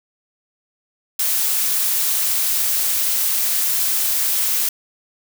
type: noise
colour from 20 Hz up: blue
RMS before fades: -19 dBFS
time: 1.19-4.69 s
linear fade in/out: 5 ms
effects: none